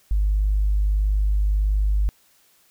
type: tone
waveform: sine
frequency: 50.8 Hz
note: G#1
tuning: 38 cents flat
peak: -16 dBFS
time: 0.11-2.09 s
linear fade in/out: 0 ms
effects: tanh soft clip ceiling -12 dBFS + white hiss -59 dBFS RMS until 2.7 s